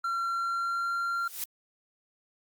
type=tone with pitch glide; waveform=triangle; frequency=1366 to 1380.3 Hz; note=F6 to F6; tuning=-39 to -21 cents; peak=-26 dBFS; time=0.04-1.28 s; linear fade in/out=5 ms; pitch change=+18 cents; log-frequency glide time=0.28-0.95 s
type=noise with exponential growth; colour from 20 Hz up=blue; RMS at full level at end=-30 dBFS; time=1.12-1.44 s; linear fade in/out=2 ms; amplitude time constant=69 ms
effects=Opus 48 kbps